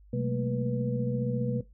sine tone cluster, 127.2 / 188.7 / 215.2 / 229.9 / 489.1 Hz, C3 / F#3 / A3 / A#3 / B4, -48 / +34 / -38 / -24 / -17 cents, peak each -30 / -37 / -35 / -33 / -34 dBFS, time 0.13-1.61 s, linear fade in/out 5 ms, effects noise-tail reverb RT60 0.2 s tail -17 dB re dry + added 50 Hz sine -52 dBFS peak until 1.73 s

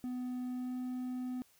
triangle tone with pitch glide, 250 to 252 Hz, B3 to B3, +21 to +35 cents, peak -34 dBFS, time 0.04-1.42 s, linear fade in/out 0 ms, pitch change +14 cents, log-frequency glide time 0.45-0.76 s, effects white hiss -67 dBFS RMS until 1.59 s

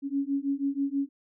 sine beating tone pair, 275.1 / 281.3 Hz, C#4 / C#4, -13 / +26 cents, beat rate 6.2 Hz, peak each -29 dBFS, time 0.02-1.09 s, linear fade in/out 50 ms, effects none

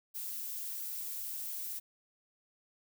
violet noise, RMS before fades -40 dBFS, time 0.14-1.8 s, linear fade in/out 20 ms, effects none

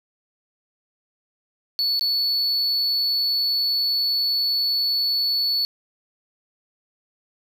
triangle tone with dropouts, 4435 Hz, C#8, in tune, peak -18 dBFS, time 1.79-5.65 s, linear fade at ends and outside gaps 0 ms, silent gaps 1.994-2.01 s, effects 9-bit

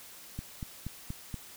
click train, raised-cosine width 5 ms, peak -24 dBFS, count 5, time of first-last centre 0.39-1.342 s, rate 4.2 Hz, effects white hiss -50 dBFS RMS until 1.56 s

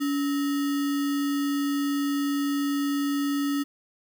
sine tone with sample-and-hold, 283.6 Hz, C#4, 40 cents sharp, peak -23 dBFS, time 0-3.64 s, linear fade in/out 20 ms, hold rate 1575 Hz, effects none

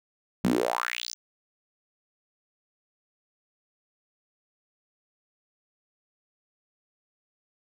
sawtooth tone with high-pass filter sweep, 60 Hz, B1, 49 cents flat, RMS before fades -28 dBFS, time 0.44-1.14 s, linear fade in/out 0 ms, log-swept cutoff 180 to 6300 Hz, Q 5.2, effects none

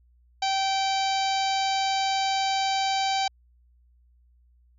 harmonic tone, 776 Hz, G5, 18 cents flat, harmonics 1 / 2 / 3 / 4 / 5 / 6 / 7 / 8 / 9, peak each -24 / -38 / -34 / -34 / -34 / -34 / -42 / -42 / -42 dBFS, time 0.42-3.28 s, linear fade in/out 5 ms, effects added 60 Hz sine -57 dBFS peak until 4.78 s

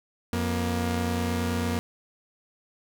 sawtooth tone pair together, 88.77 / 237 Hz, F2 / A#3, +29 / +29 cents, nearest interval octave + perfect fourth, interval 1700 cents, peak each -24 dBFS, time 0.33-1.79 s, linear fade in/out 0 ms, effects none

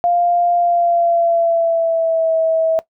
sine tone with pitch glide, 698.5 to 648 Hz, F5 to E5, 0 to -30 cents, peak -12 dBFS, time 0.04-2.79 s, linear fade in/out 0 ms, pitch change -130 cents, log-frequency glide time 0.55-2.35 s, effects noise-tail reverb RT60 0.1 s tail -17 dB re dry

